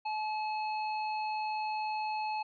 sine tone with hard clipping, 859 Hz, A5, 42 cents flat, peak -34 dBFS, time 0.05-2.43 s, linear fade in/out 10 ms, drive 18 dB, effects resampled to 11025 Hz

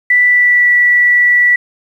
sine tone with pitch glide, 1974 to 1954.7 Hz, B6 to B6, -1 to -18 cents, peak -6 dBFS, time 0.1-1.56 s, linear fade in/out 5 ms, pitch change -17 cents, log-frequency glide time 0.26-0.7 s, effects 7-bit

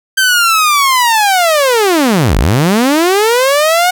sawtooth linear two-way sweep, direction down then up, 1568 to 40.75 to 738 Hz, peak -4 dBFS, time 0.17-3.91 s, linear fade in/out 10 ms, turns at 2.37 s, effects none

